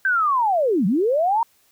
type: linear two-way sweep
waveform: sine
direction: down then up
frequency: 1580 to 168 to 950 Hz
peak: -16 dBFS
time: 0.05-1.43 s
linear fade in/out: 2 ms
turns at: 0.86 s
effects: white hiss -60 dBFS RMS until 1.71 s